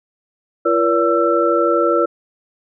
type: tone cluster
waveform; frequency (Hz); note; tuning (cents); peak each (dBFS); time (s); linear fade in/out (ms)
sine; 340.3 / 479.9 / 572 / 1334; F4 / B4 / D5 / E6; -45 / -50 / -46 / +20; -18; 0.65-2.06; 10
effects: none